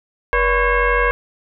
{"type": "tone with frequency modulation", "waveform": "sine", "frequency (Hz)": 575, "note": "D5", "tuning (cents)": -37, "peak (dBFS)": -13, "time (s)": [0.33, 1.11], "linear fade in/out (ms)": 0, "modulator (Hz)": 529, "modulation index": 2.9, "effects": []}